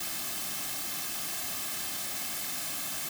white noise with comb filter, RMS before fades -35 dBFS, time 0-3.09 s, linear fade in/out 5 ms, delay 2.1 ms, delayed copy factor -0.65, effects none

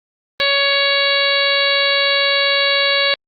harmonic tone, 559 Hz, C#5, 14 cents sharp, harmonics 1 / 2 / 3 / 4 / 5 / 6 / 7 / 8, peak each -20 / -25 / -21 / -20 / -23 / -24 / -19 / -23 dBFS, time 0.4-3.14 s, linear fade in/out 0 ms, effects Opus 24 kbps

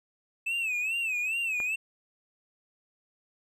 triangle tone with vibrato, 2600 Hz, E7, 24 cents flat, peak -26 dBFS, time 0.46-1.76 s, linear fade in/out 10 ms, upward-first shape sine, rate 2.4 Hz, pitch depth 120 cents each way
click, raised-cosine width 0.5 ms, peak -24 dBFS, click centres 1.602 s
effects none

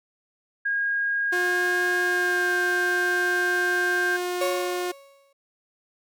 sine tone with pitch glide, 1631 to 1580 Hz, G#6 to G6, -32 to +13 cents, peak -22 dBFS, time 0.65-4.17 s, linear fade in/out 10 ms, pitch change -55 cents, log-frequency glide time 2-2.56 s
sawtooth tone, 357.9 Hz, F4, 42 cents sharp, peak -22 dBFS, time 1.32-4.92 s, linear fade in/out 10 ms
35% pulse tone with exponential decay, 554 Hz, C#5, 1 cent flat, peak -20 dBFS, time 4.41-5.33 s, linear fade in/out 5 ms, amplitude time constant 200 ms
effects none

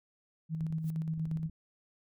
sine tone with tremolo, 160 Hz, D#3, 49 cents sharp, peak -30 dBFS, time 0.49-1.5 s, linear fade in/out 50 ms, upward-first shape square, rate 8.5 Hz, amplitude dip 40%
clicks, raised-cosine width 5 ms, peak -37 dBFS, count 10, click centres 0.609 / 0.639 / 0.704 / 1.178 / 1.271 / 1.316 / 1.36 / 1.395 / 1.459 / 1.496 s
blue noise with exponential growth, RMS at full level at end -50 dBFS, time 0.78-0.9 s, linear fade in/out 0 ms, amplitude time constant 25 ms
effects none

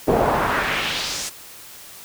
brown noise with band-pass filter sweep, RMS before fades -21 dBFS, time 0.07-1.3 s, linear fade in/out 20 ms, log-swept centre 490 to 8000 Hz, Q 1.7, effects white hiss -41 dBFS RMS until 2.04 s

